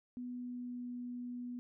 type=tone with pitch glide; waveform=sine; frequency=246.9 to 244.9 Hz; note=B3 to B3; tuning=0 to -14 cents; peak=-40 dBFS; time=0.17-1.59 s; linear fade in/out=0 ms; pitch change=-14 cents; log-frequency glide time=0.28-0.9 s; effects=none